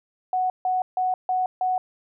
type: tone bursts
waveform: sine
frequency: 740 Hz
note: F#5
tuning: in tune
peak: -20 dBFS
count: 5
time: 0.33-1.78 s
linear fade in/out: 2 ms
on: 170 ms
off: 150 ms
effects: none